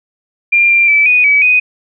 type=tone with pitch steps; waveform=sine; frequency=2391 / 2377 / 2312 / 2475 / 2283 / 2494 Hz; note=D7 / D7 / D7 / D#7 / D7 / D#7; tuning=+30 / +20 / -28 / -10 / -50 / +3 cents; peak=-6 dBFS; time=0.52-1.6 s; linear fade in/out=10 ms; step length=180 ms; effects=none